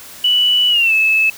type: tone with pitch glide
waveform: sine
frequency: 2960 to 2607 Hz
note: F#7 to E7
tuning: 0 to -20 cents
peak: -10 dBFS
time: 0.24-1.3 s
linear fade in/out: 5 ms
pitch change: -220 cents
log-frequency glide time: 0.69-0.93 s
effects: white hiss -36 dBFS RMS until 1.37 s